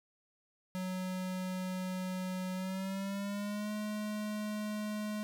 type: tone with pitch glide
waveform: square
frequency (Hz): 185 to 211.3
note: F#3 to G#3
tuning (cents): 0 to +30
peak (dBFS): -36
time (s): 0.75-5.23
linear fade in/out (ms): 0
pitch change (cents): +230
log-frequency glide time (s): 2.54-3.72
effects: none